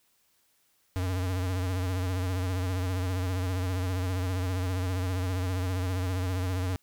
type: tone with vibrato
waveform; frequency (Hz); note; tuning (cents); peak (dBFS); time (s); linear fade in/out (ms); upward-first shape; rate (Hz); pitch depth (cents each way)
square; 91.9; F#2; -11; -28; 0.96-6.76; 0; sine; 15; 60
effects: white hiss -69 dBFS RMS until 6.82 s